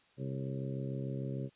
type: harmonic tone with a mistuned harmonic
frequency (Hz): 66.7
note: C2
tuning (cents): +34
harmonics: 2 / 3 / 4 / 5 / 6 / 7 / 8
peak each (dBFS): -37 / -43 / -45 / -48 / -46 / -52 / -48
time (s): 0.17-1.5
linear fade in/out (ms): 50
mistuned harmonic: 8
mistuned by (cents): +45
effects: white hiss -67 dBFS RMS until 1.55 s + resampled to 8000 Hz

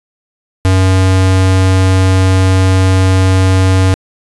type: tone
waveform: square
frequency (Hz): 94.1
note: F#2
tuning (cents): +30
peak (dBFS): -7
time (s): 0.65-3.94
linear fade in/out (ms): 0
effects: resampled to 24000 Hz

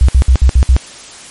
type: tone bursts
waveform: sine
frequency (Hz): 64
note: C2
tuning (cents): -38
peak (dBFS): -3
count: 6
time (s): 0.01-0.765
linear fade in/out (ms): 0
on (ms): 75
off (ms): 61
effects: white hiss -33 dBFS RMS until 1.3 s + MP3 48 kbps

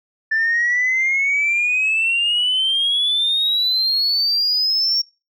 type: exponential sweep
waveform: sine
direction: up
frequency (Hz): 1760 to 5540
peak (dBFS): -14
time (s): 0.31-5.02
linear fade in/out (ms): 10
effects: noise-tail reverb RT60 0.3 s tail -26 dB re dry + tanh soft clip ceiling -12 dBFS

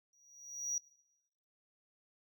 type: tone with exponential growth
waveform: triangle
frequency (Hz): 5780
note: F#8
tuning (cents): -41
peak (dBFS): -28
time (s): 0.13-0.78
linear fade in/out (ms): 2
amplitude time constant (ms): 140
effects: noise-tail reverb RT60 1.0 s tail -26 dB re dry + tanh soft clip ceiling -30 dBFS

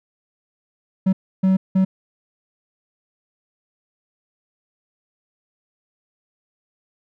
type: tone bursts at uneven times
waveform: triangle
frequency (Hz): 189.3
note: F#3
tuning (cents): +40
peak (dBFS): -11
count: 3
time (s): 1.06-1.13 / 1.43-1.57 / 1.75-1.85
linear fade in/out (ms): 10
effects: none

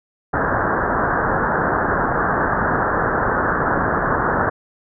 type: low-pass noise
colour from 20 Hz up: white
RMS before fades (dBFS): -19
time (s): 0.33-4.5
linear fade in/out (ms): 10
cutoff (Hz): 1700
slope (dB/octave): 96
effects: none

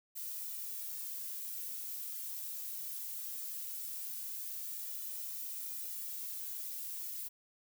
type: noise with flanger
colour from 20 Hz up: violet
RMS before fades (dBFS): -42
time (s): 0.15-7.29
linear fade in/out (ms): 20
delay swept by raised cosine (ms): 1.8 to 2.8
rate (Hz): 0.19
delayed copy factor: -0.5
effects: none

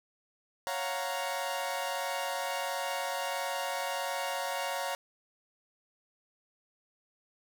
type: chord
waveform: sawtooth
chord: Gb major seventh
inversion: second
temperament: equal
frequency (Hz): 554.4 / 698.5 / 740 / 932.3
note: Db5 / F5 / Gb5 / Bb5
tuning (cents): 0 / 0 / 0 / 0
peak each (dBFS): -33 / -35 / -36 / -33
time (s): 0.67-4.95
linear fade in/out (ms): 0
effects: none

